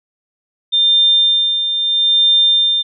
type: tone with tremolo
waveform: sine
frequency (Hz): 3600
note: A7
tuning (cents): +39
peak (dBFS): -8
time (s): 0.72-2.83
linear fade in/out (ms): 20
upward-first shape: sine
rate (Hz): 0.77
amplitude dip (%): 55
effects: none